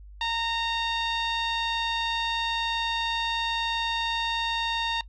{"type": "tone with low-pass filter", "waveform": "sawtooth", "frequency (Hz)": 921, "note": "A#5", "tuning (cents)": -21, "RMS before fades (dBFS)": -28, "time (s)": [0.21, 5.01], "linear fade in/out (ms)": 2, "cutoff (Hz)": 3700, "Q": 3.9, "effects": ["noise-tail reverb RT60 0.1 s tail -21 dB re dry", "added 50 Hz sine -43 dBFS peak until 5.08 s"]}